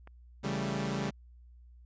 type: click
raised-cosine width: 0.5 ms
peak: -35 dBFS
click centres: 0.074 s
type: chord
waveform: sawtooth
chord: A dominant seventh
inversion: first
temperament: equal with one note detuned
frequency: 138.59 / 165.48 / 196 / 220 Hz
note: C#3 / E3 / G3 / A3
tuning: 0 / +7 / 0 / 0 cents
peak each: -32 / -37 / -31 / -35 dBFS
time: 0.43-1.11 s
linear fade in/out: 20 ms
effects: added 60 Hz sine -52 dBFS peak until 1.85 s + resampled to 16000 Hz